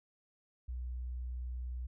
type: tone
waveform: sine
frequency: 61.74 Hz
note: B1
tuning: in tune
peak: -37 dBFS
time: 0.68-1.87 s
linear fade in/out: 10 ms
effects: none